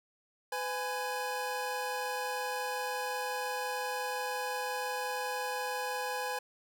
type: tone pair together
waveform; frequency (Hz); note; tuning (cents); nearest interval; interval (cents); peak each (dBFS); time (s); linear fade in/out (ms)
25% pulse; 503.5 / 830.6; B4 / G#5; +33 / 0; major sixth; 867; -33 / -32; 0.52-6.39; 5
effects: none